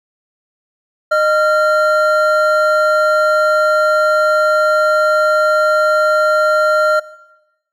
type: tone pair together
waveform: triangle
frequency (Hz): 615 / 1380.6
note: D#5 / F6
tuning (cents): -20 / -20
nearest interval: octave + major second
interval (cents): 1400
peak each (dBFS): -11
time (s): 1.11-7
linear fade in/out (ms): 10
effects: noise-tail reverb RT60 1.0 s tail -19 dB re dry